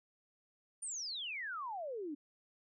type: exponential sweep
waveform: sine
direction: down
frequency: 9397 to 277.2 Hz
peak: -39 dBFS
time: 0.82-2.15 s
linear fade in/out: 10 ms
effects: none